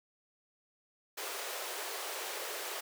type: high-pass noise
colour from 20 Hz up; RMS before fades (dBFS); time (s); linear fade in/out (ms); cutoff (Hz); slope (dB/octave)
pink; -40; 1.17-2.81; 10; 380; 48
effects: none